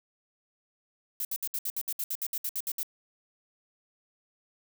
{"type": "noise bursts", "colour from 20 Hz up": "violet", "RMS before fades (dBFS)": -32, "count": 15, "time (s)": [1.2, 2.831], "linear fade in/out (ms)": 2, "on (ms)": 49, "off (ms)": 64, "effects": []}